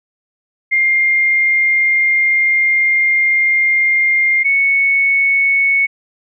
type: tone pair in turn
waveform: sine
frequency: 2113 / 2213 Hz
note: C7 / C#7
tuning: +16 / -3 cents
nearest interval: minor second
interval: 81 cents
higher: second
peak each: -10 dBFS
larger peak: neither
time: 0.71-4.44 / 4.44-5.87 s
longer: first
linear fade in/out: 20 ms
effects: none